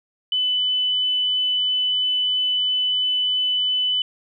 sine tone, 3001 Hz, F#7, 24 cents sharp, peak -18 dBFS, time 0.32-4.02 s, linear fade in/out 2 ms, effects none

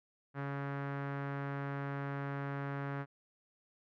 sawtooth tone with low-pass filter, 140 Hz, C#3, 18 cents sharp, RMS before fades -39 dBFS, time 0.34-3.06 s, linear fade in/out 50 ms, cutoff 1600 Hz, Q 2.2, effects none

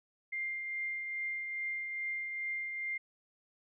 sine tone with tremolo, 2100 Hz, C7, 6 cents sharp, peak -33 dBFS, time 0.32-2.98 s, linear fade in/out 10 ms, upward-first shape triangle, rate 2.4 Hz, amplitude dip 40%, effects none

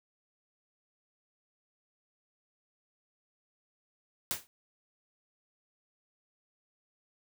white noise with exponential decay, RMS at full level -29 dBFS, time 4.31-4.47 s, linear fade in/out 0 ms, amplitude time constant 34 ms, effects none

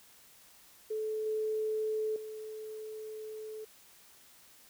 sine tone with level steps, 433.6 Hz, A4, 25 cents flat, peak -32 / -30 / -40 dBFS, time 0.9-3.65 s, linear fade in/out 10 ms, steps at 1.26 / 2.16 s, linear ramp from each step 2 ms, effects white hiss -59 dBFS RMS until 4.69 s

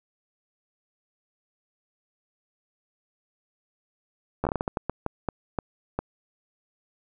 slowing click train, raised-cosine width 1 ms, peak -12 dBFS, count 14, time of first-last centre 4.44-5.99 s, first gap 12 ms, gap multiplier 1.34, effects none

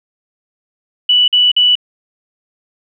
sine tone bursts, 2960 Hz, F#7, in tune, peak -7 dBFS, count 3, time 1.09-1.754 s, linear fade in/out 5 ms, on 190 ms, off 47 ms, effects none

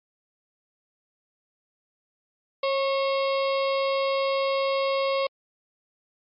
harmonic tone with a mistuned harmonic, 543 Hz, C#5, 36 cents flat, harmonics 1 / 2 / 4 / 5 / 6 / 7 / 8 / 9, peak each -23 / -29 / -35 / -37 / -39 / -40 / -41 / -42 dBFS, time 2.63-5.27 s, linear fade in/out 5 ms, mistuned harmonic 2, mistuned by +20 cents, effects MP3 48 kbps

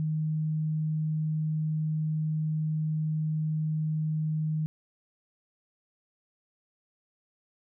sine tone, 155.56 Hz, D#3, in tune, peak -26 dBFS, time 0-4.66 s, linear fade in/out 0 ms, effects none

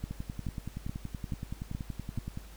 two click trains, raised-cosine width 5 ms, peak -22 / -24 dBFS, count 6 / 25, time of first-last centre 0.04-2.177 / 0.11-2.374 s, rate 2.34 / 10.6 Hz, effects added 50 Hz sine -48 dBFS peak until 2.56 s + pink hiss -55 dBFS RMS until 2.56 s

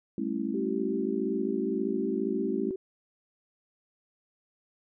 sine chord, A dominant seventh, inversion third, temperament just, 198 / 220 / 275 / 330 Hz, G3 / A3 / C#4 / E4, +18 / 0 / -14 / +2 cents, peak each -36 / -33 / -33 / -34 dBFS, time 0.18-2.71 s, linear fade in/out 2 ms
sine tone with vibrato, 382.3 Hz, G4, 43 cents flat, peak -31 dBFS, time 0.54-2.76 s, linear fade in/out 5 ms, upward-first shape triangle, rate 5.4 Hz, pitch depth 27 cents each way
effects none

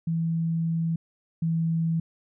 sine tone pair in turn, 164.7 / 164.08 Hz, E3 / E3, -1 / -8 cents, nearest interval unison, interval 7 cents, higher first, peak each -23 / -22 dBFS, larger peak second, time 0.07-0.96 / 1.42-2 s, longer first, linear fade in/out 5 ms, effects none

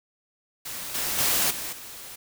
white noise with level steps, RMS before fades -35 / -28 / -23 / -33 / -41 dBFS, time 0.65-2.16 s, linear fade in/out 10 ms, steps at 0.94 / 1.18 / 1.5 / 1.72 s, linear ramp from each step 10 ms, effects none

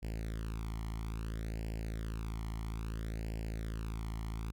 sawtooth tone with flanger, 55 Hz, A1, in tune, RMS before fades -39 dBFS, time 0.02-4.52 s, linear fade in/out 20 ms, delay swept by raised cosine 0.4 to 0.96 ms, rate 0.6 Hz, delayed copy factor +0.85, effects none

